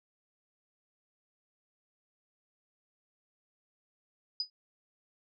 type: tone with exponential decay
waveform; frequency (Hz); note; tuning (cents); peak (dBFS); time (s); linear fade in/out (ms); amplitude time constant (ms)
sine; 4969; D#8; -3; -26; 4.4-4.5; 2; 20
effects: none